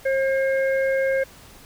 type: harmonic tone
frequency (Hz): 536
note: C5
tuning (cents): +42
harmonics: 1 / 3 / 4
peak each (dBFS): -19 / -28 / -32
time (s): 0.05-1.24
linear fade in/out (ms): 10
effects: pink hiss -47 dBFS RMS until 1.65 s